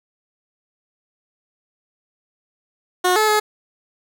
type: tone with pitch steps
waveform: 15% pulse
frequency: 363.1 / 431.3 / 425 Hz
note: F#4 / A4 / G#4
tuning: -33 / -35 / +40 cents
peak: -8 dBFS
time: 3.04-3.4 s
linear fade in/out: 10 ms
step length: 120 ms
effects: none